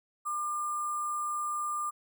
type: tone with sample-and-hold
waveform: sine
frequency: 1196 Hz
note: D6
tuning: 31 cents sharp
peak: -30 dBFS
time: 0.25-1.91 s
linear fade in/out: 20 ms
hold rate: 8820 Hz
effects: none